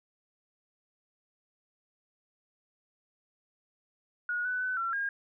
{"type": "tone with pitch steps", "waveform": "sine", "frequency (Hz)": [1449, 1495, 1507, 1357, 1620], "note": ["F#6", "F#6", "F#6", "E6", "G#6"], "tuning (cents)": [-37, 17, 31, 50, -43], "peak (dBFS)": -29, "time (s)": [4.29, 5.09], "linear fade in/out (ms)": 2, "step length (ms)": 160, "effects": []}